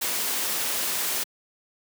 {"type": "noise", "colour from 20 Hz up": "white", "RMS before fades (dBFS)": -27, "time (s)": [0.01, 1.24], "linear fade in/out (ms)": 10, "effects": ["high-pass 200 Hz 12 dB/octave"]}